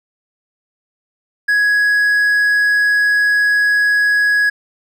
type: tone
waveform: triangle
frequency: 1669 Hz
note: G#6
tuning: 8 cents sharp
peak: -9 dBFS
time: 1.48-4.5 s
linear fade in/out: 10 ms
effects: none